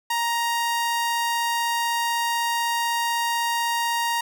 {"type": "tone", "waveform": "sawtooth", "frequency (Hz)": 936, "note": "A#5", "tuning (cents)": 7, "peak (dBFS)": -18, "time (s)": [0.1, 4.21], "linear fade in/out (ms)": 5, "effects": []}